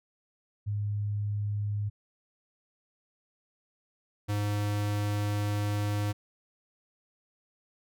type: tone pair in turn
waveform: sine / square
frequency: 103.4 / 103.4 Hz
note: G#2 / G#2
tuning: -7 / -7 cents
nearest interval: unison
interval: 0 cents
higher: neither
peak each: -28 dBFS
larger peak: neither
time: 0.66-1.9 / 4.28-6.13 s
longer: second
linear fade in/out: 20 ms
effects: none